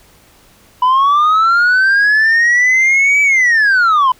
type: linear two-way sweep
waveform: sine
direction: up then down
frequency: 987.8 to 2305 to 987.8 Hz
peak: -5 dBFS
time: 0.82-4.12 s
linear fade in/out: 5 ms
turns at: 3.22 s
effects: tanh soft clip ceiling -7 dBFS + pink hiss -47 dBFS RMS until 4.19 s